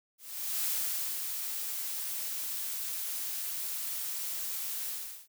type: noise with ADSR envelope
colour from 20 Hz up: blue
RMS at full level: -31 dBFS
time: 0.18-5.28 s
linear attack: 470 ms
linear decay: 540 ms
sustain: -5 dB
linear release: 400 ms
effects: none